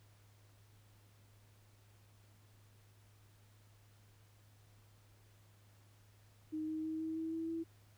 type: tone with pitch steps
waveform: sine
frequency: 311.1 / 314 / 316.9 / 319.8 / 322.8 / 325.8 / 328.8 Hz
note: D#4 / D#4 / D#4 / D#4 / E4 / E4 / E4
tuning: 0 / +16 / +32 / +48 / -36 / -20 / -4 cents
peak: -37 dBFS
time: 6.52-7.64 s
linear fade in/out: 20 ms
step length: 160 ms
effects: added 103 Hz sine -63 dBFS peak until 7.97 s + pink hiss -70 dBFS RMS until 7.97 s